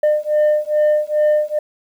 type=beating tone pair; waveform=sine; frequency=602 / 604.4 Hz; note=D5 / D5; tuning=+43 / +50 cents; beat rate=2.4 Hz; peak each=-14 dBFS; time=0.03-1.59 s; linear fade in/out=5 ms; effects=tanh soft clip ceiling -10 dBFS + 8-bit